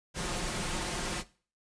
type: noise with comb filter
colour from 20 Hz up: pink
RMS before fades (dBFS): -34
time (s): 0.14-1.24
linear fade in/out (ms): 50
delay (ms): 5.6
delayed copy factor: +0.5
effects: noise-tail reverb RT60 0.4 s tail -18 dB re dry + resampled to 22050 Hz